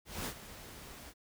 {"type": "noise with ADSR envelope", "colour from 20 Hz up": "pink", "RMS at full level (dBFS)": -37, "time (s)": [0.05, 1.14], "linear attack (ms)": 210, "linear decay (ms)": 74, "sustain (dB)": -13, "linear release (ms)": 52, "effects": []}